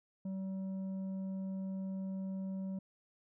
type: tone with tanh clipping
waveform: sine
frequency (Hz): 191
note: G3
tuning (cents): -45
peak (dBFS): -38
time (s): 0.25-2.79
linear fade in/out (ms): 5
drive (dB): 6
effects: none